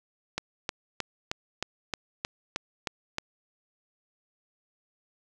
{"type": "click train", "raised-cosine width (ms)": 0.2, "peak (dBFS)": -12, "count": 10, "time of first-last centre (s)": [0.38, 3.184], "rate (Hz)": 3.21, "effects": []}